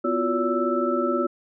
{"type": "tone cluster", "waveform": "sine", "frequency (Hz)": [250.2, 344.1, 363, 570, 1319], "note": ["B3", "F4", "F#4", "C#5", "E6"], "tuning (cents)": [23, -26, -33, 48, 1], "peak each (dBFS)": -27, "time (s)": [0.04, 1.27], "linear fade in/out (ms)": 10, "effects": []}